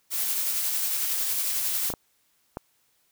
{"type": "noise with tremolo", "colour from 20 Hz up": "blue", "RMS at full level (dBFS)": -26, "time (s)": [0.1, 1.94], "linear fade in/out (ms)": 50, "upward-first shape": "sine", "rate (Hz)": 11, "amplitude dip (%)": 25}
{"type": "clicks", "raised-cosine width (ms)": 1, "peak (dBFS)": -18, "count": 3, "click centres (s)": [1.902, 1.938, 2.571]}
{"effects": ["white hiss -68 dBFS RMS until 3.11 s"]}